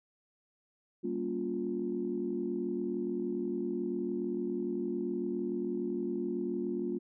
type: chord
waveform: sine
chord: G half-diminished seventh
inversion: none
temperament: just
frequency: 196 / 235.2 / 282.2 / 352.8 Hz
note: G3 / Bb3 / Db4 / F4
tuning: 0 / +16 / +31 / +18 cents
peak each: -39 / -37 / -39 / -34 dBFS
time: 1.03-6.99 s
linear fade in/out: 20 ms
effects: tanh soft clip ceiling -21 dBFS